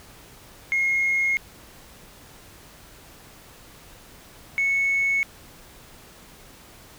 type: tone pair in turn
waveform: sine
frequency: 2152 / 2206 Hz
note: C7 / C#7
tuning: +48 / -9 cents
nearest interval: unison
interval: 43 cents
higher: second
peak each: -18 dBFS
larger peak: neither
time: 0.72-1.37 / 4.58-5.23 s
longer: neither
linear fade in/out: 0 ms
effects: tanh soft clip ceiling -16 dBFS + pink hiss -48 dBFS RMS until 6.98 s